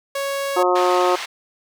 sawtooth tone, 554.4 Hz, C#5, in tune, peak -18 dBFS, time 0.15-0.63 s, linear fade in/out 5 ms
harmonic tone, 180 Hz, F#3, 47 cents flat, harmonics 2 / 3 / 4 / 5 / 6 / 7, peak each -19 / -21 / -22 / -23 / -24 / -24 dBFS, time 0.56-1.16 s, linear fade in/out 10 ms
white band-pass noise, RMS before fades -30 dBFS, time 0.75-1.26 s, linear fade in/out 10 ms, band 850 to 3400 Hz, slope 12 dB/octave
effects none

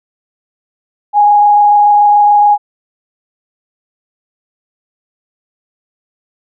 sine tone with frequency modulation, 827 Hz, G#5, 8 cents flat, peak -4 dBFS, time 1.13-2.58 s, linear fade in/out 50 ms, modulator 27 Hz, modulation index 0.42, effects none

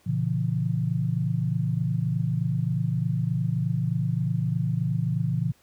sine chord, A# diminished, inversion none, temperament just, 116.54 / 139.85 / 167.82 Hz, A#2 / C#3 / E3, 0 / +16 / +31 cents, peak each -27 dBFS, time 0.06-5.52 s, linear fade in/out 10 ms, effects pink hiss -61 dBFS RMS until 5.62 s + high-pass 60 Hz 12 dB/octave

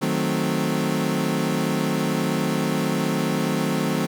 30% pulse chord, D# diminished seventh, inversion none, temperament equal, 155.56 / 185 / 220 / 261.6 Hz, D#3 / F#3 / A3 / C4, 0 / 0 / 0 / 0 cents, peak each -24 dBFS, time 0.01-4.07 s, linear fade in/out 20 ms, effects none

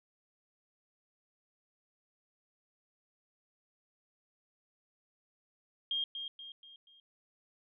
sine tone with echo, 3222 Hz, G7, 47 cents sharp, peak -31 dBFS, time 5.91-6.04 s, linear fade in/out 2 ms, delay 240 ms, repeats 4, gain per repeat -7 dB, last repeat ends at 7 s, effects none

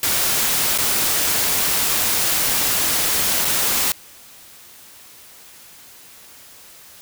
white noise with dropouts, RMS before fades -19 dBFS, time 0.03-3.92 s, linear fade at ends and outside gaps 1 ms, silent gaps 0.777-0.785 / 3.447-3.451 s, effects white hiss -44 dBFS RMS until 7.01 s

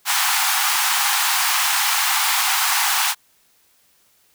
pink high-pass noise, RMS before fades -19 dBFS, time 0.05-3.15 s, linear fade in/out 50 ms, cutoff 760 Hz, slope 96 dB/octave, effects white hiss -59 dBFS RMS until 4.34 s

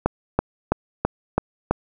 click train, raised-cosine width 1 ms, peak -3 dBFS, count 6, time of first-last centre 0.06-1.71 s, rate 3.03 Hz, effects none

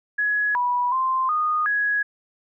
sine tone with pitch steps, 1681 / 979 / 1044 / 1232 / 1669 Hz, G#6 / B5 / C6 / D#6 / G#6, +20 / -15 / -4 / -17 / +8 cents, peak -19 dBFS, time 0.18-2.03 s, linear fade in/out 10 ms, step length 370 ms, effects none

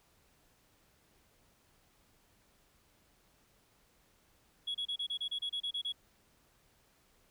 sine tone bursts, 3348 Hz, G#7, 13 cents sharp, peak -32 dBFS, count 12, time 4.67-5.924 s, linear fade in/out 10 ms, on 77 ms, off 30 ms, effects tanh soft clip ceiling -31 dBFS + pink hiss -69 dBFS RMS until 7.3 s

